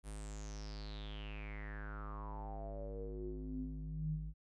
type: tone with low-pass filter sweep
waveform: square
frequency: 52.1 Hz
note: G#1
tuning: 6 cents sharp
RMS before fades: -44 dBFS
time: 0.03-4.34 s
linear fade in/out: 50 ms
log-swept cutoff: 10000 to 120 Hz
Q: 8.5
effects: none